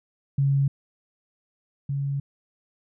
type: tone pair in turn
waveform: sine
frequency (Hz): 138.59 / 139.63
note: C#3 / C#3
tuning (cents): 0 / +13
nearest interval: unison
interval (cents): 13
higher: second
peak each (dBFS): -18 / -24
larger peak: first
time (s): 0.38-0.68 / 1.89-2.2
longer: second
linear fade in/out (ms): 5
effects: none